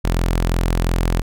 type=tone; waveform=sawtooth; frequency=42.85 Hz; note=F1; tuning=32 cents flat; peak=-12 dBFS; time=0.04-1.22 s; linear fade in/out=10 ms; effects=none